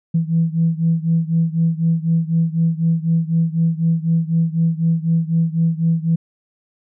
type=beating tone pair; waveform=sine; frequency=163.3 / 167.3 Hz; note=E3 / E3; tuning=-16 / +26 cents; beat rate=4 Hz; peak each=-16 / -18 dBFS; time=0.14-6.16 s; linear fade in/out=10 ms; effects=tanh soft clip ceiling -7 dBFS